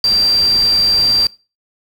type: tone in noise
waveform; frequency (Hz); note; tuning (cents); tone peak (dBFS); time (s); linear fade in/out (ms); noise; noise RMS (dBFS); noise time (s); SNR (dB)
sine; 4710; D8; +4; -10; 0.04-1.27; 2; pink; -28; 0.04-1.27; +15
effects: noise-tail reverb RT60 0.3 s tail -21 dB re dry